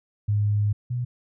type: tone pair in turn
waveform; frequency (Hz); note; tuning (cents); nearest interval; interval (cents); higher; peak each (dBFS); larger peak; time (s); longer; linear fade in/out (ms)
sine; 103.83 / 122.75; G#2 / B2; 0 / -10; minor third; 290; second; -19 / -24; first; 0.28-0.73 / 0.9-1.05; first; 10
effects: none